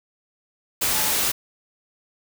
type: tone in noise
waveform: sine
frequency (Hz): 865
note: A5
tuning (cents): -30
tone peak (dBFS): -33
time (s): 0.92-1.12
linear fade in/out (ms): 10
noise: white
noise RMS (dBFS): -22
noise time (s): 0.81-1.32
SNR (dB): -14
effects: none